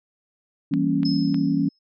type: chord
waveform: sine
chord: E diminished seventh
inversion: none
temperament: equal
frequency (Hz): 164.81 / 196 / 233.1 / 277.2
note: E3 / G3 / Bb3 / Db4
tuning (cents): 0 / 0 / 0 / 0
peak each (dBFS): -25 / -26 / -27 / -21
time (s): 0.71-1.69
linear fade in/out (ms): 10
type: clicks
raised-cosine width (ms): 0.3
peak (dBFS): -22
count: 3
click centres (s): 0.738 / 1.032 / 1.344
type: tone with exponential decay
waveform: sine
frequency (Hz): 5180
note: E8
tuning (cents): -31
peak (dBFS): -26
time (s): 1.05-1.79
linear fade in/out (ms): 5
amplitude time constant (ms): 160
effects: none